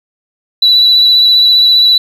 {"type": "tone with vibrato", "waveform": "sine", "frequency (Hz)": 3951, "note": "B7", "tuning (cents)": 0, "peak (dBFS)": -3, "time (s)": [0.62, 1.98], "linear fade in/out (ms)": 5, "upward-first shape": "sine", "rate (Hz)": 15, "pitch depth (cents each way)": 17, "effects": ["tanh soft clip ceiling 0 dBFS", "7-bit"]}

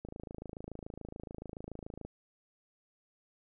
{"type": "click train", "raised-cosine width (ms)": 2, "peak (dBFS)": -29, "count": 55, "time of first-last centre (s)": [0.05, 2.05], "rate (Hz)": 27, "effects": []}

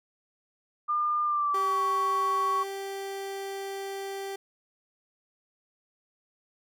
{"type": "tone with pitch glide", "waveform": "sine", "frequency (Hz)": [1204, 1116.9], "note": ["D6", "C#6"], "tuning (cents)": [43, 13], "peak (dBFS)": -24, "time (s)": [0.88, 2.64], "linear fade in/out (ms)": 20, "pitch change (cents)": -130, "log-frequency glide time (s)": [1.24, 1.81]}
{"type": "tone", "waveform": "30% pulse", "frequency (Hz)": 392, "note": "G4", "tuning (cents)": 0, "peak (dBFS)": -31, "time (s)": [1.54, 4.36], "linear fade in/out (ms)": 5}
{"effects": []}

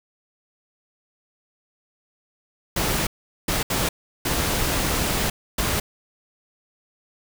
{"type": "noise bursts at uneven times", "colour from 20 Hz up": "pink", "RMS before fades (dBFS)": -23, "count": 5, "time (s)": [[2.76, 3.07], [3.48, 3.63], [3.7, 3.89], [4.25, 5.3], [5.58, 5.8]], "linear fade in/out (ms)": 5, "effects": []}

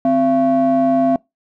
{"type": "ring-modulated tone", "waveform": "triangle", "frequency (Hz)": 210, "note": "G#3", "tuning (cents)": 19, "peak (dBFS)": -7, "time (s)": [0.05, 1.16], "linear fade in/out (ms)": 2, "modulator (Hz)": 470, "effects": ["noise-tail reverb RT60 0.2 s tail -24 dB re dry"]}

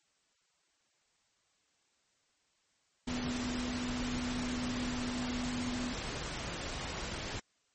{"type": "tone in noise", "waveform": "sine", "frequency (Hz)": 246.9, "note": "B3", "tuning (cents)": 0, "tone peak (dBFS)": -35, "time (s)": [3.07, 5.93], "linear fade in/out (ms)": 10, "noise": "pink", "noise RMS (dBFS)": -39, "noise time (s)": [3.07, 7.4], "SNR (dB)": 1, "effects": ["white hiss -74 dBFS RMS until 7.74 s", "MP3 32 kbps"]}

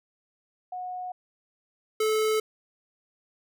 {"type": "tone pair in turn", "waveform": ["sine", "square"], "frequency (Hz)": [730, 434.1], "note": ["F#5", "A4"], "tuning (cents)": [-24, -23], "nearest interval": "major sixth", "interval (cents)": 899, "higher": "first", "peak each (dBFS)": [-32, -23], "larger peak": "second", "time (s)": [[0.72, 1.12], [2, 2.4]], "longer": "neither", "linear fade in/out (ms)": 5, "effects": []}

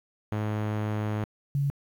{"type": "tone pair in turn", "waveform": ["sawtooth", "sine"], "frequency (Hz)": [106.4, 140.72], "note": ["G#2", "C#3"], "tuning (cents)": [42, 26], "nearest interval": "perfect fourth", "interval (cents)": 484, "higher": "second", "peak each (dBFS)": -23, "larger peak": "neither", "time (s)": [[0.32, 1.24], [1.55, 1.7]], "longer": "first", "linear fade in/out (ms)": 0, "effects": ["low-pass 2000 Hz 12 dB/octave", "9-bit"]}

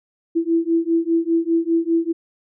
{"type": "beating tone pair", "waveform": "sine", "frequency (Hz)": [329.6, 334.6], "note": ["E4", "E4"], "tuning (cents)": [0, 26], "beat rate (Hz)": 5, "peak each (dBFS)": -19, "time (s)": [0.35, 2.13], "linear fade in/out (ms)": 20, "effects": []}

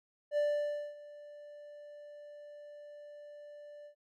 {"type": "tone with ADSR envelope", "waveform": "triangle", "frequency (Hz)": 588, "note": "D5", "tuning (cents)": 2, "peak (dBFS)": -25, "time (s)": [0.31, 3.95], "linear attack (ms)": 63, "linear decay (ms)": 570, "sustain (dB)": -21, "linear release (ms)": 91, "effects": []}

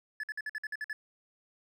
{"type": "tone bursts", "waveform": "triangle", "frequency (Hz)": 1721, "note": "A6", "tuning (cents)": -39, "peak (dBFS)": -32, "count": 9, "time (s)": [0.2, 0.93], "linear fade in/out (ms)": 2, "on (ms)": 34, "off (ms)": 53, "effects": []}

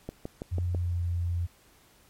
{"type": "click train", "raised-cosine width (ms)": 2, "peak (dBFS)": -21, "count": 5, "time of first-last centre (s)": [0.09, 0.748], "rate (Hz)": 6.08}
{"type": "tone with pitch glide", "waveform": "sine", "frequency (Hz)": [88.4, 86.63], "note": ["F2", "F2"], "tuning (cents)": [22, -13], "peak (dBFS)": -26, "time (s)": [0.51, 1.47], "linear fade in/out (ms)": 20, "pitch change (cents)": -35, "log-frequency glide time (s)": [0.68, 1.04]}
{"effects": ["pink hiss -60 dBFS RMS until 2.09 s", "MP3 64 kbps"]}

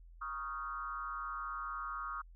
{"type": "tone with frequency modulation", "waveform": "sine", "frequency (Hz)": 1244.5, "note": "D#6", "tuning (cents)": 0, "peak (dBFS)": -38, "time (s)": [0.21, 2.22], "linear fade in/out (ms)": 10, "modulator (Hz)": 138, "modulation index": 1.2, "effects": ["added 42 Hz sine -53 dBFS peak until 2.35 s"]}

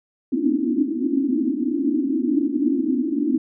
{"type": "band-pass noise", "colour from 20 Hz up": "pink", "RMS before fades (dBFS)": -21, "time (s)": [0.32, 3.38], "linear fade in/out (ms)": 5, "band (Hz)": [240, 330], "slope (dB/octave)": 96, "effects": []}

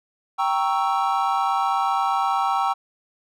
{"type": "chord", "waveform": "triangle", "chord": "G diminished seventh", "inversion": "none", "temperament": "equal", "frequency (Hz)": [784, 932.3, 1108.7, 1318.5], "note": ["G5", "Bb5", "Db6", "Fb6"], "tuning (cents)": [0, 0, 0, 0], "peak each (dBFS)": [-21, -24, -24, -24], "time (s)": [0.38, 2.74], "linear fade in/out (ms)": 20, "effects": []}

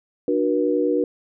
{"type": "tone cluster", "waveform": "sine", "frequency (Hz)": [298.5, 368.1, 480.6], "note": ["D4", "F#4", "B4"], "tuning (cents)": [28, -9, -47], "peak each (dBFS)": [-22, -23, -21], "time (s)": [0.28, 1.04], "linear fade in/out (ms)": 2, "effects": []}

